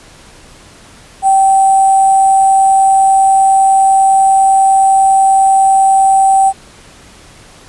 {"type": "tone with sample-and-hold", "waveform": "sine", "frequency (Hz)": 775, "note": "G5", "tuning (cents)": -20, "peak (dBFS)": -5, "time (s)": [1.22, 6.53], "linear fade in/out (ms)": 50, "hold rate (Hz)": 8820, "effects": ["pink hiss -39 dBFS RMS until 7.68 s", "resampled to 24000 Hz"]}